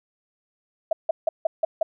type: tone bursts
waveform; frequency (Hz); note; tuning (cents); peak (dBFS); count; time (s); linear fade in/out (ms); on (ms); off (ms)
sine; 648; E5; -30; -17; 6; 0.91-1.83; 5; 20; 160
effects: none